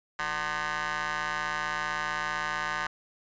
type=ring-modulated tone; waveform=15% pulse; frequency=155.56 Hz; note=D#3; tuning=in tune; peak=-20 dBFS; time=0.19-2.87 s; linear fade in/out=2 ms; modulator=1370 Hz; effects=resampled to 16000 Hz